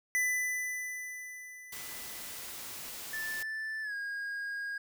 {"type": "tone with exponential decay", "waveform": "square", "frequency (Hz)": 1997, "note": "B6", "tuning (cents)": 19, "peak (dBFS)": -27, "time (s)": [0.15, 3.05], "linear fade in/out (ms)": 0, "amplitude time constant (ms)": 630}
{"type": "noise", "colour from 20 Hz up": "white", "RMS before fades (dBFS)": -43, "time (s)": [1.72, 3.43], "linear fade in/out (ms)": 5}
{"type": "tone with pitch glide", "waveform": "triangle", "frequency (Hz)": [1760, 1632.7], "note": ["A6", "G#6"], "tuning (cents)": [0, -30], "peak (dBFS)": -33, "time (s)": [3.13, 4.78], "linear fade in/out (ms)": 5, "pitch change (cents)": -130, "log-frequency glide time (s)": [3.82, 3.94]}
{"effects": []}